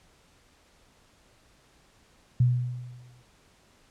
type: tone with exponential decay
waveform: sine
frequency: 123.47 Hz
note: B2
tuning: in tune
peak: -16 dBFS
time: 2.4-3.23 s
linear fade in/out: 5 ms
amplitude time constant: 180 ms
effects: pink hiss -61 dBFS RMS until 3.9 s + low-pass 9000 Hz 12 dB/octave